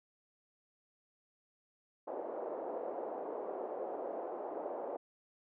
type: band-pass noise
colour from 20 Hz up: white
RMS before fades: -41 dBFS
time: 2.07-4.97 s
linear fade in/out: 10 ms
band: 370 to 680 Hz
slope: 24 dB/octave
effects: none